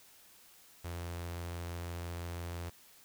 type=tone with notch filter; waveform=sawtooth; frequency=86 Hz; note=F2; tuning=26 cents flat; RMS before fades=-41 dBFS; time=0.84-2.7 s; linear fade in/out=10 ms; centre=210 Hz; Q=1.4; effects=white hiss -60 dBFS RMS until 3.04 s